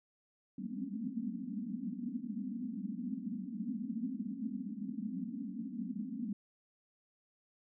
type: band-pass noise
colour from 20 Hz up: pink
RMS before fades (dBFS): -40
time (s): 0.58-6.33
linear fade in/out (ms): 5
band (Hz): 190 to 270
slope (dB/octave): 96
effects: none